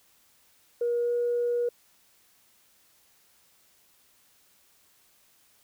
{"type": "tone with pitch glide", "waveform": "sine", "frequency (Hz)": [476.9, 480.2], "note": ["A#4", "B4"], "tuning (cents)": [39, -49], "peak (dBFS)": -23, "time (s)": [0.81, 1.69], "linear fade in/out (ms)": 5, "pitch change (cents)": 12, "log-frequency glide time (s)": [1.01, 1.12], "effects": ["tanh soft clip ceiling -19 dBFS", "white hiss -63 dBFS RMS until 5.63 s"]}